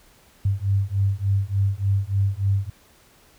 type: beating tone pair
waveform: sine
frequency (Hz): 97 / 100.4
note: G2 / G2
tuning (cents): -18 / +42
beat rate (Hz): 3.4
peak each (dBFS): -22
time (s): 0.45-2.7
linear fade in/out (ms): 5
effects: pink hiss -55 dBFS RMS until 3.38 s